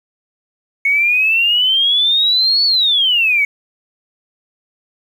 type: exponential two-way sweep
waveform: triangle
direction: up then down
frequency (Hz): 2202 to 4484 to 2202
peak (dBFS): -7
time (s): 0.85-3.45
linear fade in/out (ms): 5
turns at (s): 2.65
effects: tanh soft clip ceiling -9 dBFS + 8-bit